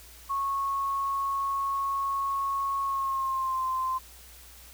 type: tone with pitch glide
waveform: sine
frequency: 1100 to 1040.7 Hz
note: C#6 to C6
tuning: -14 to -10 cents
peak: -26 dBFS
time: 0.29-3.99 s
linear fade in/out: 20 ms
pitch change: -96 cents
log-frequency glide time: 2.83-3.65 s
effects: added 60 Hz sine -52 dBFS peak until 4.73 s + white hiss -51 dBFS RMS until 4.73 s